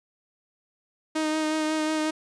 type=tone with vibrato; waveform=sawtooth; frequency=311.1 Hz; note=D#4; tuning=in tune; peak=-20 dBFS; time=1.15-2.11 s; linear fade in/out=10 ms; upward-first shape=sine; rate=5.5 Hz; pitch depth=18 cents each way; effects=resampled to 22050 Hz